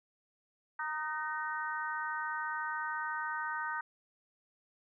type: harmonic tone with a mistuned harmonic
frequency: 310 Hz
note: D#4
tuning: 6 cents flat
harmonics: 3 / 4 / 5 / 6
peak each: -39 / -40 / -38 / -43 dBFS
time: 0.79-3.81 s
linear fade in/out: 5 ms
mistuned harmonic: 5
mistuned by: -27 cents
effects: none